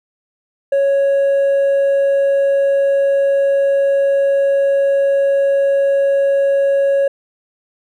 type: tone with hard clipping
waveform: triangle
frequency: 554 Hz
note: C#5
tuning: 1 cent flat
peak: -10 dBFS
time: 0.72-7.08 s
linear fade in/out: 5 ms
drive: 1 dB
effects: none